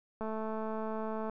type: click train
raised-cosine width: 1 ms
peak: -25 dBFS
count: 239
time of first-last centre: 0.21-1.297 s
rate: 219 Hz
effects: none